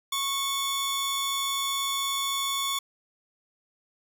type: tone pair together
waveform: sawtooth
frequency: 1101 / 3483 Hz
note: C#6 / A7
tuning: -12 / -18 cents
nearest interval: octave + minor sixth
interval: 1994 cents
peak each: -26 dBFS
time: 0.12-2.79 s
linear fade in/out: 5 ms
effects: none